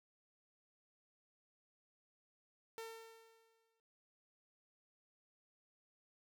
sawtooth tone with exponential decay, 452 Hz, A4, 47 cents sharp, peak -40 dBFS, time 2.78-3.8 s, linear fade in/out 0 ms, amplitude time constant 220 ms, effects noise-tail reverb RT60 0.4 s tail -25 dB re dry

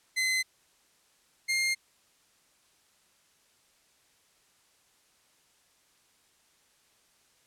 sawtooth tone pair in turn, 2048 / 2119 Hz, C7 / C7, -38 / +21 cents, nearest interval minor second, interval 59 cents, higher second, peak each -22 dBFS, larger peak neither, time 0.16-0.43 / 1.48-1.75 s, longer neither, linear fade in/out 20 ms, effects white hiss -66 dBFS RMS until 7.46 s + low-pass 10000 Hz 12 dB/octave

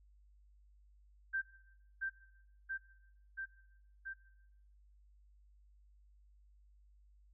sine tone with echo, 1568 Hz, G6, in tune, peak -33 dBFS, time 1.33-1.42 s, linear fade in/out 20 ms, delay 680 ms, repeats 4, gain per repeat -2 dB, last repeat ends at 4.14 s, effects noise-tail reverb RT60 0.9 s tail -18 dB re dry + added 50 Hz sine -62 dBFS peak until 7.33 s

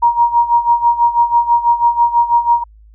sine tone with tremolo, 945 Hz, A#5, 23 cents sharp, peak -6 dBFS, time 0.02-2.64 s, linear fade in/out 10 ms, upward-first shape sine, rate 6.1 Hz, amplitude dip 80%, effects added 53 Hz sine -40 dBFS peak until 2.94 s

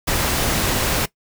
pink noise, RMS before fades -20 dBFS, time 0.07-1.06 s, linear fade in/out 10 ms, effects noise-tail reverb RT60 0.1 s tail -19 dB re dry

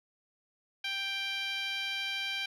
10% pulse tone with band-pass filter, 786 Hz, G5, 4 cents sharp, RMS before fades -35 dBFS, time 0.84-2.46 s, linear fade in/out 5 ms, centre 2800 Hz, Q 1.5, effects none

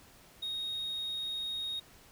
triangle tone, 3739 Hz, A#7, 4 cents sharp, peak -32 dBFS, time 0.42-1.8 s, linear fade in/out 10 ms, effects tanh soft clip ceiling -28 dBFS + pink hiss -58 dBFS RMS until 2.11 s

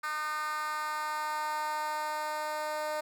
10% pulse tone with high-pass filter sweep, 304.7 Hz, D#4, 36 cents flat, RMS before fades -34 dBFS, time 0.03-3.01 s, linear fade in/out 10 ms, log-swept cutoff 1300 to 650 Hz, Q 3.4, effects none

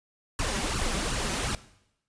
pink noise with flanger, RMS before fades -29 dBFS, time 0.39-1.55 s, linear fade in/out 2 ms, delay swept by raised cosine 0.68 to 5.28 ms, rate 2.7 Hz, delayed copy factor +0.8, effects noise-tail reverb RT60 0.8 s tail -18 dB re dry + resampled to 22050 Hz

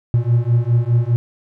triangle beating tone pair, 116.54 / 121.44 Hz, A#2 / B2, 0 / -29 cents, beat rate 4.9 Hz, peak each -14 dBFS, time 0.14-1.16 s, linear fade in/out 0 ms, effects none

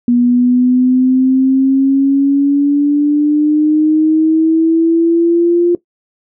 sine exponential sweep, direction up, 241 to 349.5 Hz, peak -7 dBFS, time 0.08-5.75 s, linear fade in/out 2 ms, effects noise-tail reverb RT60 0.1 s tail -17 dB re dry

